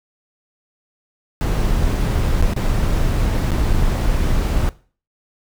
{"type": "noise with dropouts", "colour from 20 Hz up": "brown", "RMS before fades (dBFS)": -17, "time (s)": [1.41, 4.69], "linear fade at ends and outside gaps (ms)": 0, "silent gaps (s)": [[2.415, 2.425], [2.535, 2.563], [3.506, 3.518], [3.732, 3.736]], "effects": ["noise-tail reverb RT60 0.4 s tail -19 dB re dry"]}